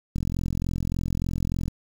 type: click train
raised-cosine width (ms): 5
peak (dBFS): -15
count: 67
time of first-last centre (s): 0.16-1.681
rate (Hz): 43.4
effects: 7-bit